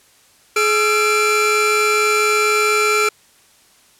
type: tone cluster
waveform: 45% pulse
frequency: 423.2 / 1354 / 2356 Hz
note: G#4 / E6 / D7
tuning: +33 / +46 / +5 cents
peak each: -18 dBFS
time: 0.56-3.09 s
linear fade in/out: 5 ms
effects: white hiss -52 dBFS RMS until 3.99 s + low-pass 11000 Hz 12 dB/octave